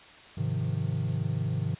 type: chord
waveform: triangle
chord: F minor seventh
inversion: first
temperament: equal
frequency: 103.83 / 130.81 / 155.56 / 174.61 Hz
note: Ab2 / C3 / Eb3 / F3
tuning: 0 / 0 / 0 / 0 cents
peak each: -30 / -29 / -30 / -35 dBFS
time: 0.37-1.75 s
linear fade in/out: 10 ms
effects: white hiss -50 dBFS RMS until 1.79 s + resampled to 8000 Hz